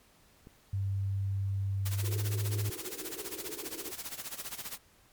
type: click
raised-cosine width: 3 ms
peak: -36 dBFS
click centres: 0.471 s
type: tone with pitch glide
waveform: sine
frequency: 98 to 103.83 Hz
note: G2 to G#2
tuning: 0 to 0 cents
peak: -29 dBFS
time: 0.73-2.7 s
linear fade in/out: 5 ms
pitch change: +100 cents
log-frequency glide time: 1.9-2.22 s
type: noise with tremolo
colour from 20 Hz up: white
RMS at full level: -38 dBFS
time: 1.85-4.78 s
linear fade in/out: 10 ms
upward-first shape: sine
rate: 15 Hz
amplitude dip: 80%
type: band-pass noise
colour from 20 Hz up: pink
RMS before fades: -46 dBFS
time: 2.02-3.92 s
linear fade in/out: 20 ms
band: 330 to 440 Hz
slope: 48 dB/octave
effects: pink hiss -63 dBFS RMS until 5.12 s + MP3 96 kbps